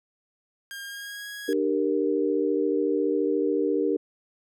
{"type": "tone with pitch glide", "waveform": "sawtooth", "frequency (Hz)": [1611, 1658.2], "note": ["G6", "G#6"], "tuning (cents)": [47, -3], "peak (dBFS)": -32, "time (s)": [0.71, 1.53], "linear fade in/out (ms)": 0, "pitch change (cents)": 50, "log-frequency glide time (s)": [0.84, 1.28]}
{"type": "chord", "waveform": "sine", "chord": "G minor", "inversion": "second", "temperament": "equal with one note detuned", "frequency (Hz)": [299.3, 392, 466.2], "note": ["D4", "G4", "Bb4"], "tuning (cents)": [33, 0, 0], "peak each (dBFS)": -26, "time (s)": [1.48, 3.97], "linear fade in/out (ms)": 10}
{"effects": []}